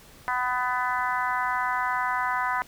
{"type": "harmonic tone", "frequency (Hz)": 250, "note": "B3", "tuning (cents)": 21, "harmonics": [3, 4, 5, 6, 7, 8], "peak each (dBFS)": [-32, -27, -32, -31, -34, -36], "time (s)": [0.28, 2.62], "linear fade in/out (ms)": 0, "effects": ["pink hiss -51 dBFS RMS until 2.67 s"]}